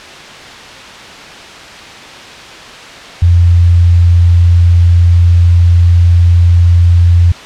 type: tone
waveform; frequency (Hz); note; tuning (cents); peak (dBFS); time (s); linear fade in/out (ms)
sine; 86.6; F2; -14; -3; 3.22-7.32; 5
effects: white hiss -29 dBFS RMS until 7.45 s + low-pass 4000 Hz 12 dB/octave